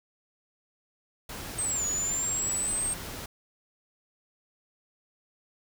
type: noise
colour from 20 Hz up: pink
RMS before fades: -39 dBFS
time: 1.29-3.26 s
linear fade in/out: 5 ms
type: linear two-way sweep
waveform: sine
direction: down then up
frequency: 8490 to 6800 to 8480 Hz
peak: -27 dBFS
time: 1.58-2.94 s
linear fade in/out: 10 ms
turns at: 1.86 s
effects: none